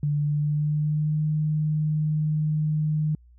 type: tone with pitch glide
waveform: sine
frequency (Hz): 146.83 to 153.24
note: D3 to D#3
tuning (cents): 0 to -26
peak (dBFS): -21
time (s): 0.03-3.15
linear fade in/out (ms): 2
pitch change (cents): +74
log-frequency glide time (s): 0.15-1.22
effects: added 60 Hz sine -50 dBFS peak until 3.38 s